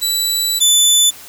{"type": "tone pair in turn", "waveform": "20% pulse", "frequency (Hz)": [3953, 3504], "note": ["B7", "A7"], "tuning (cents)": [1, -8], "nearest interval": "major second", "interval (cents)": 209, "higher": "first", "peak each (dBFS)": [-9, -3], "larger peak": "second", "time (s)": [[0.01, 0.6], [0.6, 1.11]], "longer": "first", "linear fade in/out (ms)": 20, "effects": ["white hiss -37 dBFS RMS until 1.28 s"]}